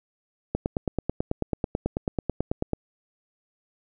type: click train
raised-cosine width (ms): 2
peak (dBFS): -11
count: 21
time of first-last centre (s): 0.55-2.733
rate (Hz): 9.16
effects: none